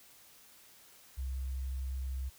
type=tone; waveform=sine; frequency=65.5 Hz; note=C2; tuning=2 cents sharp; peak=-34 dBFS; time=1.17-2.3 s; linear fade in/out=20 ms; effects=white hiss -59 dBFS RMS until 2.38 s